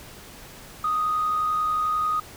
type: tone with amplitude modulation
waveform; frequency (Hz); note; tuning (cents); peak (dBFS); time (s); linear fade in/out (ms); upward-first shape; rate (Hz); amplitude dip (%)
sine; 1244.5; D#6; 0; -19; 0.84-2.2; 5; sine; 71.2; 30
effects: tanh soft clip ceiling -16 dBFS + pink hiss -44 dBFS RMS until 2.36 s